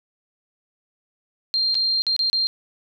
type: tone with dropouts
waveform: sine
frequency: 4186 Hz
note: C8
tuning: in tune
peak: -18 dBFS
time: 1.54-2.47 s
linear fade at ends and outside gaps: 0 ms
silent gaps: 1.744-1.752 / 2.02-2.067 / 2.164-2.192 / 2.299-2.33 s
effects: none